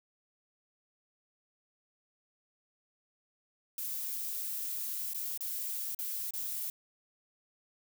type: noise with dropouts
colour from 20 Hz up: violet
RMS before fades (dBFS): -37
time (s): 3.78-6.7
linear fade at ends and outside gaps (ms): 2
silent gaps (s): 5.135-5.145 / 5.376-5.407 / 5.948-5.989 / 6.308-6.336
effects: none